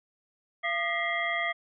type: tone cluster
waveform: sine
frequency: 682 / 1219 / 1929 / 2089 / 3267 Hz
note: F5 / D#6 / B6 / C7 / G#7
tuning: -41 / -36 / -41 / -3 / -29 cents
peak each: -33 / -35 / -32 / -31 / -39 dBFS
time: 0.63-1.53 s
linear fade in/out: 20 ms
effects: none